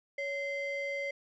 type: ring-modulated tone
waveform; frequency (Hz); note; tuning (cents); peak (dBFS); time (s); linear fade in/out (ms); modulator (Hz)
triangle; 1316; E6; -3; -28; 0.18-1.11; 5; 757
effects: resampled to 16000 Hz